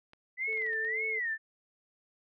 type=clicks; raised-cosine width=0.3 ms; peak=-37 dBFS; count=7; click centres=0.134 / 0.529 / 0.574 / 0.62 / 0.665 / 0.732 / 0.849 s
type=tone with vibrato; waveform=sine; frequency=1975.5 Hz; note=B6; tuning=in tune; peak=-30 dBFS; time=0.37-1.38 s; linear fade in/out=50 ms; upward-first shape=sine; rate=1.8 Hz; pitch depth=190 cents each way
type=tone; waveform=sine; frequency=440 Hz; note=A4; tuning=in tune; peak=-39 dBFS; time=0.47-1.2 s; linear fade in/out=20 ms
effects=none